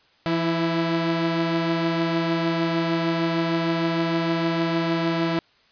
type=tone pair together; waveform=sawtooth; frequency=168.07 / 329.6 Hz; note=E3 / E4; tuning=+34 / 0 cents; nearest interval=octave; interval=1166 cents; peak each=-21 / -19 dBFS; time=0.26-5.39 s; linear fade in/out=0 ms; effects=white hiss -59 dBFS RMS until 5.71 s + resampled to 11025 Hz